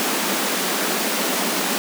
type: high-pass noise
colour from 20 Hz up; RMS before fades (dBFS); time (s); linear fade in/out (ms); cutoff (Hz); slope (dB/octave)
pink; -22; 0-1.78; 0; 180; 96
effects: none